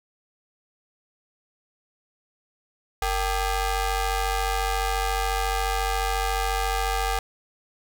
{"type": "ring-modulated tone", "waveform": "sawtooth", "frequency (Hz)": 413.1, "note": "G#4", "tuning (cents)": -9, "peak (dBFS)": -16, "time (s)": [3.02, 7.19], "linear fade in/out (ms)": 2, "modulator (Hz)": 366, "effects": []}